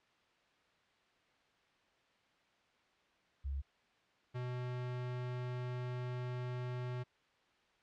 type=tone pair in turn; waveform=sine / square; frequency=68.9 / 124.48 Hz; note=C#2 / B2; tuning=-10 / +14 cents; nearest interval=minor seventh; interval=1024 cents; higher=second; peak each=-36 / -39 dBFS; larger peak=first; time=3.44-3.62 / 4.34-7.04 s; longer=second; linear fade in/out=20 ms; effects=white hiss -71 dBFS RMS until 7.82 s + low-pass 3000 Hz 12 dB/octave